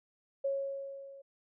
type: tone with level ramp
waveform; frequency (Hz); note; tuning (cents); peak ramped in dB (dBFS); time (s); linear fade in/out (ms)
sine; 550; C#5; -14; -28 to -49; 0.44-1.22; 10
effects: none